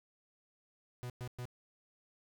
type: tone bursts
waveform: 45% pulse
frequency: 123.47 Hz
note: B2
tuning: in tune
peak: -40 dBFS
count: 3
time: 1.03-1.454 s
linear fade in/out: 0 ms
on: 68 ms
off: 110 ms
effects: none